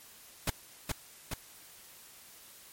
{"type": "noise with echo", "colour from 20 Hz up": "pink", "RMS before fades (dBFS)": -29, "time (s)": [0.47, 0.5], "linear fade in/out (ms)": 5, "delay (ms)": 420, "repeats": 2, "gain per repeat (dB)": -3, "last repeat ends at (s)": 1.34, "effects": ["white hiss -54 dBFS RMS until 2.72 s", "MP3 64 kbps"]}